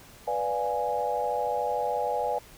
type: chord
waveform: sine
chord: B diminished seventh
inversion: none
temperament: equal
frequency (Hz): 493.9 / 587.3 / 698.5 / 830.6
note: B4 / D5 / F5 / Ab5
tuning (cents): 0 / 0 / 0 / 0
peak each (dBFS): -31 / -32 / -33 / -29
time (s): 0.27-2.39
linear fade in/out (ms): 10
effects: pink hiss -51 dBFS RMS until 2.57 s